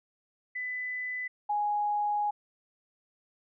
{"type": "tone pair in turn", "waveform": "sine", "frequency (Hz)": [2000, 830.3], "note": ["B6", "G#5"], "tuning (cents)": [21, -1], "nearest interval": "octave + minor third", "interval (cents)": 1522, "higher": "first", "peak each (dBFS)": [-32, -26], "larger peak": "second", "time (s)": [[0.55, 1.28], [1.49, 2.31]], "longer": "second", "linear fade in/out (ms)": 10, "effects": []}